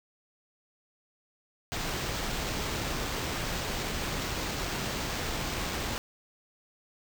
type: noise with sample-and-hold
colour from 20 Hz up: pink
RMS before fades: -33 dBFS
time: 1.72-5.98 s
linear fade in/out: 0 ms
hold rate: 11025 Hz
effects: none